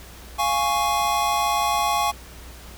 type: chord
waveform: square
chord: Db major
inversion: first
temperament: equal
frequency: 698.5 / 830.6 / 1108.7 Hz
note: F5 / Ab5 / Db6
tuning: 0 / 0 / 0 cents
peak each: -27 / -24 / -24 dBFS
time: 0.38-2.12 s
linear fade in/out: 20 ms
effects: added 60 Hz sine -42 dBFS peak until 2.77 s + pink hiss -44 dBFS RMS until 2.77 s